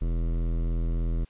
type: tone with hard clipping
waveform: sine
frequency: 41.7 Hz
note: E1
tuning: 21 cents sharp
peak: -26 dBFS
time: 0.01-1.25 s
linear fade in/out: 10 ms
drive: 16 dB
effects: white hiss -61 dBFS RMS until 1.29 s + resampled to 8000 Hz